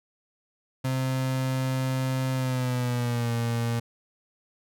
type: tone with pitch glide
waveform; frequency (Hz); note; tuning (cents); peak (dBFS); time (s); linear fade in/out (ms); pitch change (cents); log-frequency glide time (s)
35% pulse; 130.81 to 117.21; C3 to A#2; 0 to +10; -23; 0.84-3.8; 10; -190; 2.34-3.32
effects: none